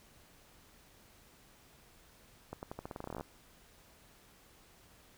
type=accelerating click train; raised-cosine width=1 ms; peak=-27 dBFS; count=17; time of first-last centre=2.53-3.21 s; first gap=99 ms; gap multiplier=0.87; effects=pink hiss -62 dBFS RMS until 5.17 s